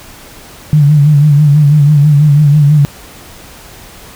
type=tone with vibrato; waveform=sine; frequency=147.2 Hz; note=D3; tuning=4 cents sharp; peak=-3 dBFS; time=0.73-2.85 s; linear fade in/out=0 ms; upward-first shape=sine; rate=6.1 Hz; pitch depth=67 cents each way; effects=pink hiss -34 dBFS RMS until 4.15 s